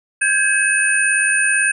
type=tone cluster; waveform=sine; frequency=1572 / 1670 / 2567 / 9030 Hz; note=G6 / G#6 / E7 / C#9; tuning=+4 / +9 / -47 / +31 cents; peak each=-19 dBFS; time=0.21-1.72 s; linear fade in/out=10 ms; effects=none